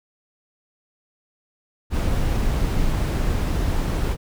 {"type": "noise", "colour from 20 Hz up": "brown", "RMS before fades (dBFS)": -21, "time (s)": [1.9, 4.17], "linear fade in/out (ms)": 50, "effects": []}